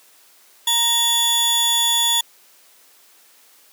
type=tone pair together; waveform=sawtooth; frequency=932.3 / 3440 Hz; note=A#5 / A7; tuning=0 / -40 cents; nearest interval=octave + major seventh; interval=2260 cents; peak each=-21 / -13 dBFS; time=0.67-2.21 s; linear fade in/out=5 ms; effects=white hiss -52 dBFS RMS until 3.72 s + high-pass 300 Hz 12 dB/octave